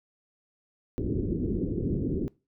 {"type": "low-pass noise", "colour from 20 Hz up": "white", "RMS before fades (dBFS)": -29, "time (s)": [0.98, 2.28], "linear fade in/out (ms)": 0, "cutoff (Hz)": 400, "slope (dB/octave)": 48, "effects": ["noise-tail reverb RT60 0.3 s tail -22 dB re dry"]}